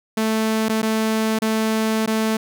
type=tone with dropouts; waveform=sawtooth; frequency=220 Hz; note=A3; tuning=in tune; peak=-14 dBFS; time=0.17-2.37 s; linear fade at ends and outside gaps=5 ms; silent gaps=0.686-0.694 / 0.819-0.827 / 1.389-1.419 / 2.062-2.074 s; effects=none